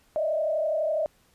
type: tone with frequency modulation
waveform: sine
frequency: 623 Hz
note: D#5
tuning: 2 cents sharp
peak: -23 dBFS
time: 0.16-1.06 s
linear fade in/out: 0 ms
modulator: 32 Hz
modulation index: 1.1
effects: pink hiss -63 dBFS RMS until 1.34 s + resampled to 32000 Hz